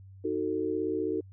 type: chord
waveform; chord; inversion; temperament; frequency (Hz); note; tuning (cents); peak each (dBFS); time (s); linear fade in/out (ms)
sine; D# diminished; none; equal with one note detuned; 311.1 / 370 / 446.1; D#4 / F#4 / A4; 0 / 0 / +24; -32; 0.24-1.21; 10
effects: added 96 Hz sine -47 dBFS peak until 1.32 s